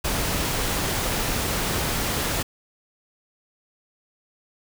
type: noise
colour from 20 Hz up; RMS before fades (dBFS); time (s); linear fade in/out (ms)
pink; -25; 0.04-2.43; 10
effects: none